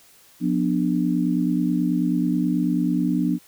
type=chord; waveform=sine; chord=B diminished; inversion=second; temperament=just; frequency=177.8 / 246.9 / 296.3 Hz; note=F3 / B3 / D4; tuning=+31 / 0 / +15 cents; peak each=-23 dBFS; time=0.4-3.39 s; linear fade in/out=50 ms; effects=white hiss -53 dBFS RMS until 3.47 s